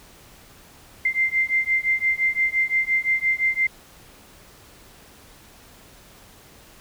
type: beating tone pair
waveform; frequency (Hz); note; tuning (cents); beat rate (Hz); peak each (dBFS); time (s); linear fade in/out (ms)
sine; 2086 / 2091.8; C7 / C7; -6 / -1; 5.8; -22; 1.05-3.67; 5
effects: pink hiss -49 dBFS RMS until 6.8 s